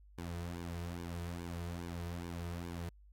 sawtooth tone with flanger, 86 Hz, F2, 26 cents flat, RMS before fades -42 dBFS, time 0.18-2.89 s, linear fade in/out 0 ms, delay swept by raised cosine 1.5 to 3.7 ms, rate 2.4 Hz, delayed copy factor -0.75, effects added 50 Hz sine -57 dBFS peak until 3.12 s + AAC 64 kbps

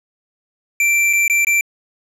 square tone with dropouts, 2349 Hz, D7, in tune, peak -13 dBFS, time 0.8-1.61 s, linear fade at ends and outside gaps 2 ms, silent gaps 1.13-1.133 / 1.28-1.298 / 1.448-1.469 s, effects low-pass 12000 Hz 12 dB/octave

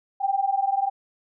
sine tone pair together, 775 / 795.4 Hz, G5 / G5, -20 / +25 cents, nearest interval unison, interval 45 cents, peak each -24 / -23 dBFS, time 0.2-0.9 s, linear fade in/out 20 ms, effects none

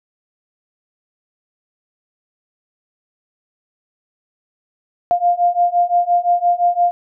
sine beating tone pair, 698.5 / 704.3 Hz, F5 / F5, 0 / +14 cents, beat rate 5.8 Hz, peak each -16 / -15 dBFS, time 5.11-6.91 s, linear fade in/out 0 ms, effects none

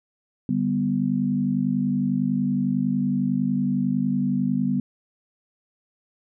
sine chord, G major, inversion second, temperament equal, 146.83 / 196 / 246.9 Hz, D3 / G3 / B3, 0 / 0 / 0 cents, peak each -28 / -24 / -23 dBFS, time 0.49-4.8 s, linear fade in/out 2 ms, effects none

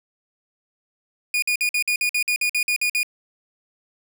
40% pulse tone bursts, 2448 Hz, D#7, 29 cents flat, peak -18 dBFS, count 13, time 1.34-3.031 s, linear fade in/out 2 ms, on 83 ms, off 51 ms, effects none

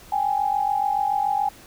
sine tone pair together, 790 / 837 Hz, G5 / G#5, +13 / +13 cents, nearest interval minor second, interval 100 cents, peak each -23 / -22 dBFS, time 0.12-1.49 s, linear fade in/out 5 ms, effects pink hiss -47 dBFS RMS until 1.66 s

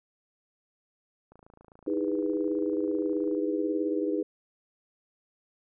click train, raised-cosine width 1 ms, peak -39 dBFS, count 57, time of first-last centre 1.32-3.349 s, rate 27.6 Hz
sine chord, E major seventh, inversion third, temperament equal with one note detuned, 311.1 / 329.6 / 405.1 / 493.9 Hz, D#4 / E4 / G#4 / B4, 0 / 0 / -43 / 0 cents, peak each -29 / -35 / -31 / -33 dBFS, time 1.87-4.23 s, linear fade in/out 5 ms
effects none

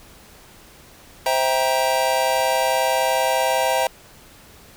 square chord, C dominant seventh, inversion none, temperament just, 523.3 / 654.1 / 784.9 / 941.9 Hz, C5 / E5 / G5 / Bb5, 0 / -14 / +2 / +18 cents, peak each -24 dBFS, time 1.26-3.87 s, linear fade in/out 2 ms, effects pink hiss -47 dBFS RMS until 4.76 s

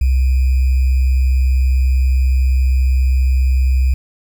sine tone with sample-and-hold, 64.8 Hz, C2, 16 cents flat, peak -10 dBFS, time 0.01-3.94 s, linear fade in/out 5 ms, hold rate 2450 Hz, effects none

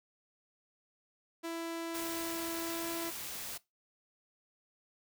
sawtooth tone with pitch glide, 332.5 to 334.4 Hz, E4 to E4, +15 to +25 cents, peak -33 dBFS, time 1.43-3.11 s, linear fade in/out 20 ms, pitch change +10 cents, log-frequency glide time 2.55-2.89 s
white noise, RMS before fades -42 dBFS, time 1.94-3.58 s, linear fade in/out 10 ms
effects noise-tail reverb RT60 0.2 s tail -20 dB re dry

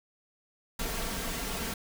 pink noise with comb filter, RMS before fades -34 dBFS, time 0.79-1.74 s, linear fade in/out 5 ms, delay 4.4 ms, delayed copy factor +0.6, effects none

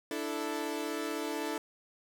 sawtooth chord, D suspended second, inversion none, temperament equal, 293.7 / 329.6 / 440 Hz, D4 / E4 / A4, 0 / 0 / 0 cents, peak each -34 dBFS, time 0.11-1.58 s, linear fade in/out 2 ms, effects none

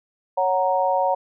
sine chord, F# major, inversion second, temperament equal, 554.4 / 740 / 932.3 Hz, C#5 / F#5 / A#5, 0 / 0 / 0 cents, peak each -22 dBFS, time 0.37-1.15 s, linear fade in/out 10 ms, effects none

